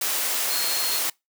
sine tone in noise, 4270 Hz, C8, 34 cents sharp, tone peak -29 dBFS, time 0.5-0.99 s, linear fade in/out 5 ms, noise white, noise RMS -25 dBFS, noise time 0.01-1.1 s, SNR -7 dB, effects noise-tail reverb RT60 0.2 s tail -25 dB re dry + high-pass 400 Hz 12 dB/octave

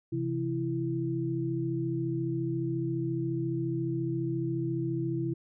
sine tone cluster, 131.9 / 166.3 / 333 Hz, C3 / E3 / E4, +14 / +16 / +18 cents, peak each -32 / -37 / -31 dBFS, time 0.12-5.34 s, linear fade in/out 10 ms, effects none

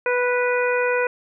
harmonic tone, 492.5 Hz, B4, 5 cents flat, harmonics 1 / 2 / 3 / 4 / 5, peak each -20 / -27 / -25 / -30 / -28 dBFS, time 0.06-1.07 s, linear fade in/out 2 ms, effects none

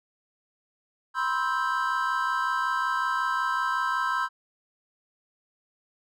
triangle chord, C major seventh, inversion third, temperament just, 981.1 / 1046.5 / 1308.1 / 1569.8 Hz, B5 / C6 / E6 / G6, -12 / 0 / -14 / +2 cents, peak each -30 / -27 / -28 / -28 dBFS, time 1.14-4.29 s, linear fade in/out 50 ms, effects none

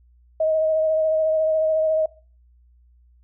sine tone with vibrato, 631 Hz, D#5, 24 cents sharp, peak -17 dBFS, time 0.4-2.06 s, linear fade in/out 5 ms, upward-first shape sine, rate 14 Hz, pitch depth 20 cents each way, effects noise-tail reverb RT60 0.4 s tail -22 dB re dry + added 60 Hz sine -52 dBFS peak until 3.23 s

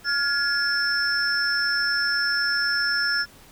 sine tone cluster, 1414 / 1686 / 5330 Hz, F6 / G#6 / E8, +21 / +26 / +18 cents, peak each -24 dBFS, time 0.04-3.26 s, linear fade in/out 50 ms, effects tanh soft clip ceiling -14 dBFS + pink hiss -50 dBFS RMS until 3.51 s

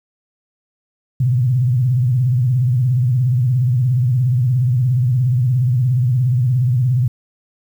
sine tone with vibrato, 125 Hz, B2, 21 cents sharp, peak -12 dBFS, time 1.2-7.08 s, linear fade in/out 5 ms, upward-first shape sine, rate 17 Hz, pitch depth 140 cents each way, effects 8-bit

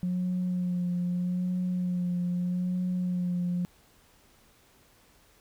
sine tone with vibrato, 179.2 Hz, F3, 45 cents sharp, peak -25 dBFS, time 0.03-3.65 s, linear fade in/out 0 ms, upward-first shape sine, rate 0.8 Hz, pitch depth 23 cents each way, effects tanh soft clip ceiling -23 dBFS + pink hiss -61 dBFS RMS until 5.4 s

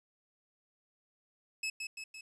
sawtooth tone with echo, 2591 Hz, E7, 30 cents flat, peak -30 dBFS, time 1.63-1.7 s, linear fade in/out 5 ms, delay 170 ms, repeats 3, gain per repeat -4 dB, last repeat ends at 2.21 s, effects resampled to 22050 Hz + 11-bit

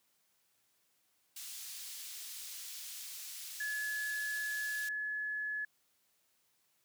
pink high-pass noise, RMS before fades -46 dBFS, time 1.36-4.89 s, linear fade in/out 5 ms, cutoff 4100 Hz, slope 12 dB/octave
sine tone, 1706 Hz, G#6, 46 cents sharp, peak -35 dBFS, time 3.6-5.65 s, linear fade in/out 5 ms
effects white hiss -75 dBFS RMS until 6.84 s + high-pass 80 Hz 12 dB/octave

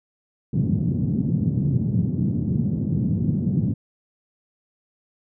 white band-pass noise, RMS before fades -22 dBFS, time 0.53-3.74 s, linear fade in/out 10 ms, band 100 to 210 Hz, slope 24 dB/octave, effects none

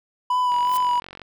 triangle tone with vibrato, 987.8 Hz, B5, in tune, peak -16 dBFS, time 0.3-1 s, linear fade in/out 5 ms, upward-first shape sine, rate 2.7 Hz, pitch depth 24 cents each way
click train, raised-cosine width 0.3 ms, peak -22 dBFS, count 33, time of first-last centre 0.52-1.217 s, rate 45.9 Hz
blue noise with exponential growth, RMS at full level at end -29 dBFS, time 0.62-0.77 s, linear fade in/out 0 ms, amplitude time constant 32 ms
effects none

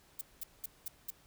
violet noise bursts, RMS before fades -39 dBFS, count 5, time 0.19-1.105 s, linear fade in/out 5 ms, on 23 ms, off 200 ms, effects pink hiss -64 dBFS RMS until 1.26 s

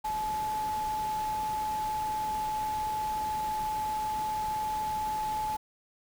sine tone in noise, 860 Hz, A5, 40 cents flat, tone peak -29 dBFS, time 0.04-5.57 s, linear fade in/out 10 ms, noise pink, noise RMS -43 dBFS, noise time 0.04-5.57 s, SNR +11 dB, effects none

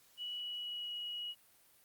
sine tone with pitch glide, 2938 to 2908 Hz, F#7 to F#7, -13 to -31 cents, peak -39 dBFS, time 0.17-1.35 s, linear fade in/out 50 ms, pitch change -18 cents, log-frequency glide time 0.35-0.94 s, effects white hiss -66 dBFS RMS until 1.84 s + Opus 48 kbps

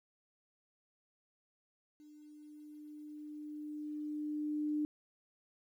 sine tone with level ramp, 300 Hz, D4, 37 cents sharp, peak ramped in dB -55 to -31 dBFS, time 2-4.85 s, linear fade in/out 0 ms, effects 12-bit

